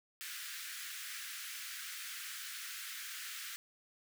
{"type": "high-pass noise", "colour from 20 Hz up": "pink", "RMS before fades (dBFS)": -45, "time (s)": [0.21, 3.56], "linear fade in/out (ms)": 0, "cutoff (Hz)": 1400, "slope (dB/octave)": 48, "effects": []}